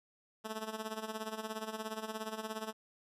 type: tone with tremolo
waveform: 10% pulse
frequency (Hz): 218.8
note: A3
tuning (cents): -9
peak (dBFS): -28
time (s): 0.44-2.73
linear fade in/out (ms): 20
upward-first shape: sine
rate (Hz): 17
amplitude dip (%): 75
effects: resampled to 32000 Hz